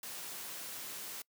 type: high-pass noise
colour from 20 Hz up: white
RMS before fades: -44 dBFS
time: 0.03-1.22 s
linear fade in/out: 2 ms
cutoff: 150 Hz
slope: 12 dB/octave
effects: noise-tail reverb RT60 0.1 s tail -25 dB re dry